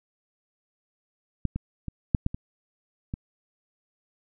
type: clicks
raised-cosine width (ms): 5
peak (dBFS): -12 / -17 / -20 / -7 / -11 / -20 / -18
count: 7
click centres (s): 1.453 / 1.56 / 1.883 / 2.148 / 2.264 / 2.345 / 3.139
effects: none